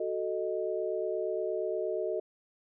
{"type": "chord", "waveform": "sine", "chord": "D# diminished", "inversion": "first", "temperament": "equal with one note detuned", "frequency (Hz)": [371.5, 440, 622.3], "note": ["F#4", "A4", "D#5"], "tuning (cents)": [7, 0, 0], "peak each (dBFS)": -34, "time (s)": [0, 2.2], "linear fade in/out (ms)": 5, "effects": []}